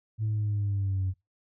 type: linear sweep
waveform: sine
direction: down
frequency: 109.8 to 92.7 Hz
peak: -24 dBFS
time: 0.18-1.14 s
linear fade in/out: 50 ms
effects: noise-tail reverb RT60 0.2 s tail -21 dB re dry + tanh soft clip ceiling -23 dBFS